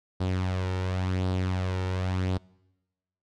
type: tone with flanger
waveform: sawtooth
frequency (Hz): 92.5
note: F#2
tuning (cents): 0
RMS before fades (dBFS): -28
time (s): 0.2-2.38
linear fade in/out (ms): 10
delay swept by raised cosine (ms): 0.22 to 2.22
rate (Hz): 0.92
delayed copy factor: +0.5
effects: noise-tail reverb RT60 1.0 s tail -25 dB re dry + low-pass 5000 Hz 12 dB/octave